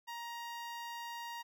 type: tone with notch filter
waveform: sawtooth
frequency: 940 Hz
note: A#5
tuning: 14 cents sharp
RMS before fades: -44 dBFS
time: 0.07-1.43 s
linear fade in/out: 20 ms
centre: 9300 Hz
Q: 1.4
effects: none